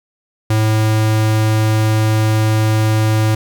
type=tone; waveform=square; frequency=109 Hz; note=A2; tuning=16 cents flat; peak=-12 dBFS; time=0.5-3.35 s; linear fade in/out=5 ms; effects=8-bit